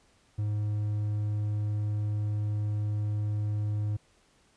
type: tone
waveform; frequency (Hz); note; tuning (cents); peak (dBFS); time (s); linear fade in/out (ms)
triangle; 104.9; G#2; +18; -25; 0.38-3.97; 10
effects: pink hiss -65 dBFS RMS until 4.56 s + resampled to 22050 Hz